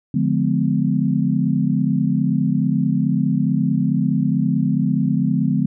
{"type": "chord", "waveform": "sine", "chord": "D diminished seventh", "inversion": "none", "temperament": "just", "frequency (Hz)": [146.83, 176.2, 211.4, 253.7], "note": ["D3", "F3", "Ab3", "Cb4"], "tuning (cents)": [0, 16, 31, 47], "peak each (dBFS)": -21, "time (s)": [0.14, 5.66], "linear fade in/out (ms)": 5, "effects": []}